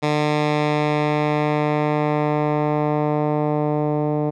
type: tone with low-pass filter sweep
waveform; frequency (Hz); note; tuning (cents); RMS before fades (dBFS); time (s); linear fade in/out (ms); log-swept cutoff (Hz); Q
10% pulse; 149.9; D3; +36; -20; 0.02-4.31; 20; 4700 to 600; 0.77
effects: none